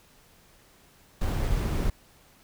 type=noise with sample-and-hold; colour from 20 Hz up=brown; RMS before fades=-26 dBFS; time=1.21-1.9 s; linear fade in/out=5 ms; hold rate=11025 Hz; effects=pink hiss -58 dBFS RMS until 2.43 s